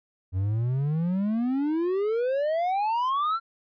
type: exponential sweep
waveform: triangle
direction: up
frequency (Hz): 90 to 1382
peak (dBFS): -21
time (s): 0.32-3.4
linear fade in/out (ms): 50
effects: resampled to 11025 Hz